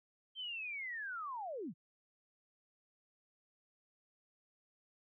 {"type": "linear sweep", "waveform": "sine", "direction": "down", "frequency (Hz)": [3158, 126], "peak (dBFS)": -40, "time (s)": [0.35, 1.74], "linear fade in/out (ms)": 50, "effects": []}